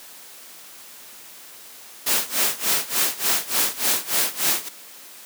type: noise with tremolo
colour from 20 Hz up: white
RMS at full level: -19 dBFS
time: 2.06-4.69 s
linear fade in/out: 10 ms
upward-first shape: sine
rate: 3.4 Hz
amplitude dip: 90%
effects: white hiss -43 dBFS RMS until 5.25 s + high-pass 200 Hz 12 dB/octave